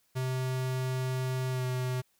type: tone with pitch glide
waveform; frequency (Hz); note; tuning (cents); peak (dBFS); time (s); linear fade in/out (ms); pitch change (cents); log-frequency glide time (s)
square; 129.2 to 127.27; C3 to C3; -21 to -48; -30; 0.15-2.02; 20; -27; 1.51-1.64
effects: white hiss -71 dBFS RMS until 2.19 s